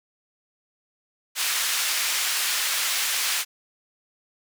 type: band-pass noise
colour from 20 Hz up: pink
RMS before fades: -25 dBFS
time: 1.35-3.45 s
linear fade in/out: 50 ms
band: 1900 to 15000 Hz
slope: 12 dB/octave
effects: none